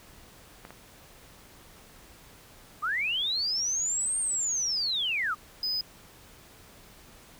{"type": "clicks", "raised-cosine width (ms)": 0.5, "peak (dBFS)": [-28, -29], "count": 2, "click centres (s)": [0.651, 0.706]}
{"type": "linear two-way sweep", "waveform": "sine", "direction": "up then down", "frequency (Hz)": [1139, 8810, 1139], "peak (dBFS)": -26, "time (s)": [2.82, 5.35], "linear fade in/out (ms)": 20, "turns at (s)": 4.19}
{"type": "tone", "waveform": "triangle", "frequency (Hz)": 5010, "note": "D#8", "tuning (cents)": 11, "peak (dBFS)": -26, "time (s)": [5.63, 5.81], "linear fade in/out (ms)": 2}
{"effects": ["pink hiss -53 dBFS RMS until 7.39 s"]}